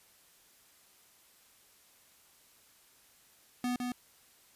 square tone with echo, 246.9 Hz, B3, in tune, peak -31 dBFS, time 3.64-3.76 s, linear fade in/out 2 ms, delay 160 ms, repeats 1, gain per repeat -3 dB, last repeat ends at 3.92 s, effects white hiss -63 dBFS RMS until 4.55 s + resampled to 32000 Hz

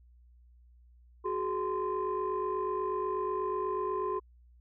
sine tone cluster, 371.9 / 420.1 / 1035 Hz, F#4 / G#4 / C6, +9 / +20 / -19 cents, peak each -33 / -34 / -33 dBFS, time 1.24-4.2 s, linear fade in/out 20 ms, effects tanh soft clip ceiling -23 dBFS + added 60 Hz sine -56 dBFS peak until 4.6 s

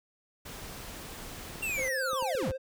pink noise, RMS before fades -43 dBFS, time 0.45-1.89 s, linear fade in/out 10 ms
clicks, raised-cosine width 2 ms, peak -31 dBFS, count 9, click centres 1.557 / 1.609 / 1.695 / 1.794 / 2.132 / 2.225 / 2.351 / 2.428 / 2.477 s
square linear sweep, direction down, 2774 to 37.42 Hz, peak -31 dBFS, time 1.62-2.52 s, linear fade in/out 10 ms
triangle tone with vibrato, 523.3 Hz, C5, in tune, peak -31 dBFS, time 1.77-2.58 s, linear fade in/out 20 ms, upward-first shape triangle, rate 18 Hz, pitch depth 40 cents each way
effects none

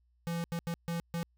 square tone bursts at uneven times, 169.1 Hz, E3, 44 cents sharp, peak -33 dBFS, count 5, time 0.27-0.44 / 0.52-0.59 / 0.67-0.74 / 0.88-1 / 1.14-1.23 s, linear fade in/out 0 ms, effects added 60 Hz sine -67 dBFS peak until 1.37 s

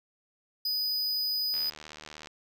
square tone, 4976 Hz, D#8, 1 cent flat, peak -28 dBFS, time 0.65-1.7 s, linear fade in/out 5 ms
click train, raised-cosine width 0.2 ms, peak -26 dBFS, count 57, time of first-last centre 1.54-2.272 s, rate 76.5 Hz
effects none

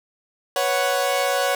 sawtooth chord, B suspended second, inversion none, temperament equal, 493.9 / 554.4 / 740 Hz, B4 / C#5 / F#5, 0 / 0 / 0 cents, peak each -23 / -18 / -20 dBFS, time 0.56-1.55 s, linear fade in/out 2 ms, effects none

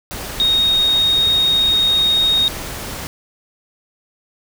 sine tone in noise, 3729 Hz, A#7, in tune, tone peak -12 dBFS, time 0.4-2.48 s, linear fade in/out 0 ms, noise pink, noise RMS -28 dBFS, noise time 0.11-3.07 s, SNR +13 dB, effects none

